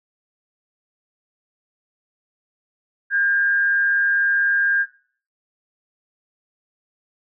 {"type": "tone with frequency modulation", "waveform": "sine", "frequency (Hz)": 1609, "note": "G6", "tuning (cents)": 45, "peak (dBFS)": -16, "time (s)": [3.1, 4.86], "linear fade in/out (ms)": 50, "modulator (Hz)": 124, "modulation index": 0.42, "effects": ["noise-tail reverb RT60 0.5 s tail -18 dB re dry"]}